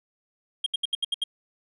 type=tone bursts; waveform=triangle; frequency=3230 Hz; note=G#7; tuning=49 cents flat; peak=-21 dBFS; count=7; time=0.64-1.239 s; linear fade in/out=5 ms; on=23 ms; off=73 ms; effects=resampled to 32000 Hz